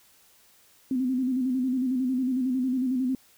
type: tone with vibrato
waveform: sine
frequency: 256.4 Hz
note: C4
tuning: 35 cents flat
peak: -23 dBFS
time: 0.91-3.15 s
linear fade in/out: 2 ms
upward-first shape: square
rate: 11 Hz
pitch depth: 52 cents each way
effects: white hiss -59 dBFS RMS until 3.37 s